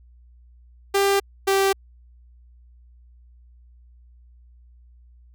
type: tone pair in turn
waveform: sawtooth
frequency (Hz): 396.5 / 390.1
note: G4 / G4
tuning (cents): +20 / -8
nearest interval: unison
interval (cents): 28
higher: first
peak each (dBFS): -13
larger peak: neither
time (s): 0.94-1.2 / 1.47-1.73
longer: neither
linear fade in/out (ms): 10
effects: added 60 Hz sine -48 dBFS peak until 5.34 s